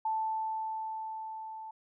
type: tone with level ramp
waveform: sine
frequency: 880 Hz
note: A5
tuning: in tune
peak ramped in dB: -28 to -41 dBFS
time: 0.05-1.71 s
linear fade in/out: 5 ms
effects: none